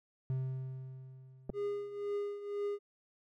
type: tone with exponential decay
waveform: triangle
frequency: 130.81 Hz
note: C3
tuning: in tune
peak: -29 dBFS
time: 0.3-2.14 s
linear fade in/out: 0 ms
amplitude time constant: 400 ms
type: clicks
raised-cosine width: 2 ms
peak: -26 dBFS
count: 2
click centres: 1.495 / 1.5 s
type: tone with tremolo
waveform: triangle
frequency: 408.3 Hz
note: G#4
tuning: 29 cents flat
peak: -30 dBFS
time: 1.53-2.79 s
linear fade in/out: 50 ms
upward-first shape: triangle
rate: 2 Hz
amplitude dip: 75%
effects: none

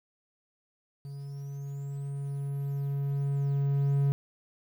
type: tone with level ramp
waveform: triangle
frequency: 140 Hz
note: C#3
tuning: 18 cents sharp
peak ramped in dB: -36 to -20 dBFS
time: 1.05-4.12 s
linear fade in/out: 0 ms
effects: 10-bit

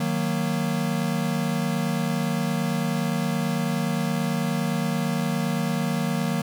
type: chord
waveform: square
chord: D# minor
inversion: none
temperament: equal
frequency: 155.56 / 185 / 233.1 Hz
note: D#3 / F#3 / A#3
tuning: 0 / 0 / 0 cents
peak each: -28 dBFS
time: 0-6.42 s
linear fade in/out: 5 ms
effects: none

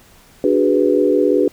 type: chord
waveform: sine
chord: G# half-diminished seventh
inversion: second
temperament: equal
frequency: 293.7 / 370 / 415.3 / 493.9 Hz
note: D4 / F#4 / G#4 / B4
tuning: 0 / 0 / 0 / 0 cents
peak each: -17 dBFS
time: 0.44-1.48 s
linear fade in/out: 2 ms
effects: pink hiss -48 dBFS RMS until 1.52 s

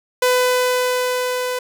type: tone with level ramp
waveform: sawtooth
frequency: 501 Hz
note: B4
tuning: 25 cents sharp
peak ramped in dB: -9 to -17 dBFS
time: 0.22-1.59 s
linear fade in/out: 5 ms
effects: none

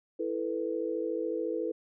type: chord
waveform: sine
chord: E suspended fourth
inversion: none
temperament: equal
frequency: 329.6 / 440 / 493.9 Hz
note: E4 / A4 / B4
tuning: 0 / 0 / 0 cents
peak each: -34 dBFS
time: 0.19-1.72 s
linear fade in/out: 10 ms
effects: none

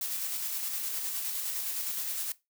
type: noise with tremolo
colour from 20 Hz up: blue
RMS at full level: -33 dBFS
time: 0.01-2.32 s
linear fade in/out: 2 ms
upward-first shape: square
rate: 9.7 Hz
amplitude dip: 25%
effects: noise-tail reverb RT60 0.2 s tail -18 dB re dry

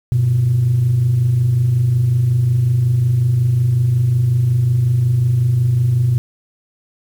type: tone pair together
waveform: sine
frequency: 98 / 123.47 Hz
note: G2 / B2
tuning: 0 / 0 cents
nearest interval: major third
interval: 400 cents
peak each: -20 / -11 dBFS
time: 0.12-6.18 s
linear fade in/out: 0 ms
effects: tanh soft clip ceiling -7 dBFS + 7-bit

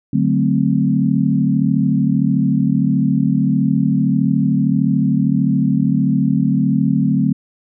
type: chord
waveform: sine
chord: D dominant seventh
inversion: none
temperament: equal with one note detuned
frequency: 146.83 / 186.5 / 220 / 261.6 Hz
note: D3 / F#3 / A3 / C4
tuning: 0 / +14 / 0 / 0 cents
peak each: -18 dBFS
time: 0.13-7.33 s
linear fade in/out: 5 ms
effects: none

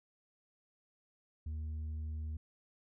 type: tone with tanh clipping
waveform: triangle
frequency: 77.78 Hz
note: D#2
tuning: in tune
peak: -38 dBFS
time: 1.46-2.37 s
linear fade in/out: 5 ms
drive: 8 dB
effects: none

